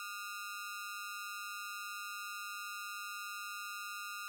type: ring-modulated tone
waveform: sawtooth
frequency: 1318.5 Hz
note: E6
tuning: in tune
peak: -35 dBFS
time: 0-4.28 s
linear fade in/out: 0 ms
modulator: 101 Hz
effects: none